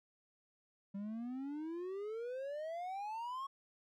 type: exponential sweep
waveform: triangle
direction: up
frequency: 194.5 to 1108.7 Hz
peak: -38 dBFS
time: 0.94-3.47 s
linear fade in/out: 10 ms
effects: none